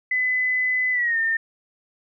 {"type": "tone with pitch glide", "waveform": "sine", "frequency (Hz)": [2011, 1812.4], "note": ["B6", "A#6"], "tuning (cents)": [31, -49], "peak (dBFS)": -19, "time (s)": [0.11, 1.37], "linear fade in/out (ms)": 5, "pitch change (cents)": -180, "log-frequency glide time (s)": [0.92, 1.18], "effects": []}